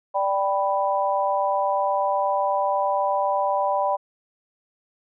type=chord; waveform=sine; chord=G major; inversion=second; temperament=equal; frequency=587.3 / 784 / 987.8 Hz; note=D5 / G5 / B5; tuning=0 / 0 / 0 cents; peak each=-24 dBFS; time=0.14-3.97 s; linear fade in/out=20 ms; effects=none